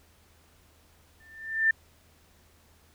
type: tone with exponential growth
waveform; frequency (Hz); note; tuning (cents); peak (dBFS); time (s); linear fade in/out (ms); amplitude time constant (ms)
sine; 1786; A6; +25; -17; 1.2-1.71; 5; 110
effects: added 80 Hz sine -62 dBFS peak until 2.94 s + pink hiss -62 dBFS RMS until 2.94 s